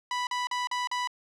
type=tone bursts; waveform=sawtooth; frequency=987.8 Hz; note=B5; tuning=in tune; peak=-24 dBFS; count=5; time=0.11-1.074 s; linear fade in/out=2 ms; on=160 ms; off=41 ms; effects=low-pass 6000 Hz 12 dB/octave